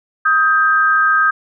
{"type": "tone pair together", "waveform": "sine", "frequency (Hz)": [1257.2, 1584], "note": ["D#6", "G6"], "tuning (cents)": [18, 18], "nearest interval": "major third", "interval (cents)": 400, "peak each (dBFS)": -13, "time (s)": [0.25, 1.31], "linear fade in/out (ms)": 10, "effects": []}